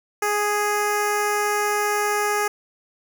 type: tone with notch filter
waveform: 10% pulse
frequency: 415.3 Hz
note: G#4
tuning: in tune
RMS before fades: -22 dBFS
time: 0.22-2.48 s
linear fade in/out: 5 ms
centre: 3400 Hz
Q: 1.1
effects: none